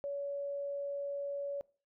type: tone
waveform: sine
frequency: 565 Hz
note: C#5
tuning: 33 cents sharp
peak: -35 dBFS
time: 0.04-1.61 s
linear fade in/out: 0 ms
effects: noise-tail reverb RT60 0.4 s tail -23 dB re dry